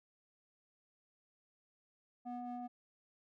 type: ring-modulated tone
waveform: triangle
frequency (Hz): 243.1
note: B3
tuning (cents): -27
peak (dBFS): -36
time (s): 2.25-2.68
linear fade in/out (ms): 20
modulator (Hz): 489
effects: none